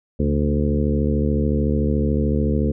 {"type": "harmonic tone with a mistuned harmonic", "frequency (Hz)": 73.7, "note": "D2", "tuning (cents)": 7, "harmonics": [1, 2, 3, 4, 5, 6, 7], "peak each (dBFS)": [-21, -24, -22, -27, -30, -27, -30], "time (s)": [0.19, 2.72], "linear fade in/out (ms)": 10, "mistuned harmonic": 2, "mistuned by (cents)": -55, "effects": []}